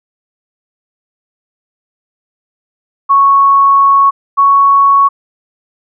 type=tone pair in turn; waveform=sine; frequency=1107 / 1111.9 Hz; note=C#6 / C#6; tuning=-3 / +5 cents; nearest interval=unison; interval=8 cents; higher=second; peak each=-4 dBFS; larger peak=neither; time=3.09-4.11 / 4.37-5.09 s; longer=first; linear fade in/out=20 ms; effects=none